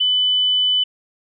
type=tone; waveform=sine; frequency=3000 Hz; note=F#7; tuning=23 cents sharp; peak=-14 dBFS; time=0-0.84 s; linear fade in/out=10 ms; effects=none